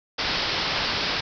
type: low-pass noise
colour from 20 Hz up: white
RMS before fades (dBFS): -26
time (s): 0.18-1.21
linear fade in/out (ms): 10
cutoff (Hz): 5300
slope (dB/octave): 96
effects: none